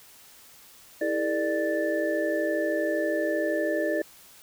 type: tone cluster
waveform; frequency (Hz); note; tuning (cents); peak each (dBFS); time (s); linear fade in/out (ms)
sine; 325 / 404.9 / 457.5 / 594 / 1758; E4 / G#4 / A#4 / D5 / A6; -24 / -44 / -32 / +20 / -2; -29 / -33 / -34 / -27 / -33; 1.01-4.02; 5
effects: white hiss -52 dBFS RMS until 4.42 s